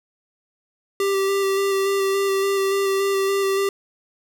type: tone with vibrato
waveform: square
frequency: 392 Hz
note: G4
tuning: in tune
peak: -19 dBFS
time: 1-3.69 s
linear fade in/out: 2 ms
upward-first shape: square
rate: 3.5 Hz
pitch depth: 13 cents each way
effects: none